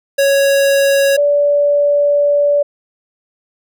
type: tone pair in turn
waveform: square / sine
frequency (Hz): 554.4 / 578.3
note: C#5 / D5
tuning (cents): 0 / -27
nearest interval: minor second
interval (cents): 73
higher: second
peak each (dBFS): -10 / -9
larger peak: second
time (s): 0.18-1.17 / 1.17-2.63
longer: second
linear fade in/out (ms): 10
effects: none